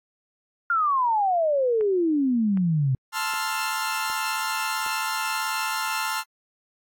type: exponential sweep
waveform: sine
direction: down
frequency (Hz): 1420 to 126.4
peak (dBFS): -19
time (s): 0.7-2.95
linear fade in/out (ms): 2
type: click train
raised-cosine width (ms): 0.5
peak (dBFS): -26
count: 5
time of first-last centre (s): 1.81-4.863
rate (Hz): 1.31
type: chord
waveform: sawtooth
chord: F major seventh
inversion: first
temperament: equal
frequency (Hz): 880 / 1046.5 / 1318.5 / 1396.9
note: A5 / C6 / E6 / F6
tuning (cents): 0 / 0 / 0 / 0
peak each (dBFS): -26 / -28 / -29 / -26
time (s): 3.12-6.24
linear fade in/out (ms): 50
effects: AAC 64 kbps